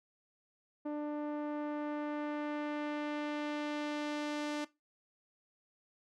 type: tone with low-pass filter sweep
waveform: sawtooth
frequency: 296.8 Hz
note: D4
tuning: 18 cents sharp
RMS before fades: -37 dBFS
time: 0.85-4.65 s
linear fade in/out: 10 ms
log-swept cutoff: 780 to 6400 Hz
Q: 0.8
effects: noise-tail reverb RT60 0.2 s tail -18 dB re dry